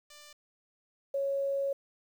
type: tone pair in turn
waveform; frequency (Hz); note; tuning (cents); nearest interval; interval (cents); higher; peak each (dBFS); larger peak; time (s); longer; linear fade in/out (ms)
5% pulse / sine; 592 / 553; D5 / C#5; +14 / -4; minor second; 118; first; -39 / -28; second; 0.1-0.33 / 1.14-1.73; second; 5
effects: 10-bit